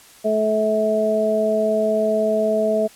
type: harmonic tone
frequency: 216.2 Hz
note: A3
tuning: 30 cents flat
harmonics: 1 / 2 / 3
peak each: -24 / -22 / -18 dBFS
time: 0.24-2.88 s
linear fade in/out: 20 ms
effects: white hiss -47 dBFS RMS until 2.95 s + low-pass 12000 Hz 12 dB/octave